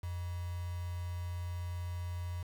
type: tone with quantisation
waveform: sine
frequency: 87.9 Hz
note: F2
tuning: 12 cents sharp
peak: -36 dBFS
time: 0.03-2.43 s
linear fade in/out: 5 ms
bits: 8
effects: none